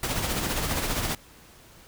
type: noise with tremolo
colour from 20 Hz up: pink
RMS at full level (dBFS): -26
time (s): 0.03-1.15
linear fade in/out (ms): 2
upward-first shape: sine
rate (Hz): 15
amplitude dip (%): 45
effects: pink hiss -52 dBFS RMS until 1.87 s